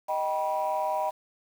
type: chord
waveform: sine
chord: Eb augmented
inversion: none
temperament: just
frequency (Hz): 622.3 / 777.8 / 972.3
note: Eb5 / G5 / B5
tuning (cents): 0 / -14 / -27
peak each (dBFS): -29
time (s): 0.08-1.11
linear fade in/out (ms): 20
effects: tanh soft clip ceiling -19 dBFS + 8-bit